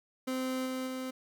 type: tone with level steps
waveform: 30% pulse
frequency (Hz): 258.9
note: C4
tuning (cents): -18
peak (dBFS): -29 / -31 / -33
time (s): 0.27-1.11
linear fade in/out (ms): 10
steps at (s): 0.65 / 0.86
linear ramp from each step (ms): 20
effects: none